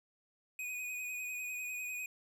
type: tone with vibrato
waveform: square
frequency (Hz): 2489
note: D#7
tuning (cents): 0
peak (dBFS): -39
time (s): 0.59-2.06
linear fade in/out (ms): 2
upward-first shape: sine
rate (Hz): 10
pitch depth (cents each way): 26
effects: none